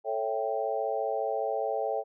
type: chord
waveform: sine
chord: A dominant seventh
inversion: none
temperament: equal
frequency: 440 / 554.4 / 659.3 / 784 Hz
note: A4 / C#5 / E5 / G5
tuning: 0 / 0 / 0 / 0 cents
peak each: -33 dBFS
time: 0.04-2.04 s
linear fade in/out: 50 ms
effects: none